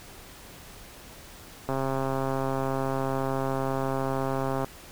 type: click train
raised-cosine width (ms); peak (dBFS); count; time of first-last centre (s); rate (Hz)
1; -15; 397; 1.69-4.645; 134
effects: pink hiss -47 dBFS RMS until 4.91 s